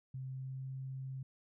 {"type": "tone with pitch glide", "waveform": "sine", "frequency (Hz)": [131.3, 132.6], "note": ["C3", "C3"], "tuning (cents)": [6, 23], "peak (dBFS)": -40, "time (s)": [0.14, 1.23], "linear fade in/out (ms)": 5, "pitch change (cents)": 17, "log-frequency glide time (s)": [0.29, 0.69], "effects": []}